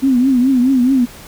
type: tone with vibrato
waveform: sine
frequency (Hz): 256.9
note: C4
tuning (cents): -32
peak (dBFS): -9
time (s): 0.02-1.06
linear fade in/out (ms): 20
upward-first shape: triangle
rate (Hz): 4.7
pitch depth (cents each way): 130
effects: pink hiss -37 dBFS RMS until 1.27 s